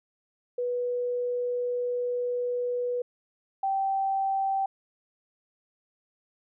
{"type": "tone pair in turn", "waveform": "sine", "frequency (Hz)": [490, 777.8], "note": ["B4", "G5"], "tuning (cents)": [-14, -14], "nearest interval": "minor sixth", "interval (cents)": 800, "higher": "second", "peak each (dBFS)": [-26, -24], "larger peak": "second", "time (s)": [[0.58, 3.02], [3.63, 4.66]], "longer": "first", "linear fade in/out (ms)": 5, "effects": []}